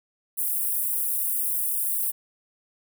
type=high-pass noise; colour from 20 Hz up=white; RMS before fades=-26 dBFS; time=0.37-2.12 s; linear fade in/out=20 ms; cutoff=9200 Hz; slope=48 dB/octave; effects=none